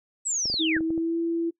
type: linear sweep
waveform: sine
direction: down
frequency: 7990 to 1400 Hz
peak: -24 dBFS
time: 0.25-0.79 s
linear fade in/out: 20 ms
type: clicks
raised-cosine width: 2 ms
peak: -25 dBFS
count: 7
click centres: 0.456 / 0.5 / 0.541 / 0.766 / 0.807 / 0.905 / 0.978 s
type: tone with pitch glide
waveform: sine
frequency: 320 to 334.4 Hz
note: D#4 to E4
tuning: +49 to +25 cents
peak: -23 dBFS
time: 0.59-1.51 s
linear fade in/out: 20 ms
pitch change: +76 cents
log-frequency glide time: 0.73-1.18 s
effects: noise-tail reverb RT60 0.1 s tail -22 dB re dry